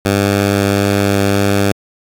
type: tone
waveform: 10% pulse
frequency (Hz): 99.8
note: G2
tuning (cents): +32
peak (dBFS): -3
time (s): 0.05-1.72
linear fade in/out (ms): 5
effects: AAC 64 kbps